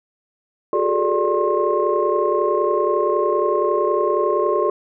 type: tone cluster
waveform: sine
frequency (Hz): 363.5 / 407.4 / 438.2 / 588 / 1068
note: F#4 / G#4 / A4 / D5 / C6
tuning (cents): -31 / -33 / -7 / +2 / +35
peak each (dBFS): -22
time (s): 0.73-4.7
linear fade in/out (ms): 2
effects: tanh soft clip ceiling -5 dBFS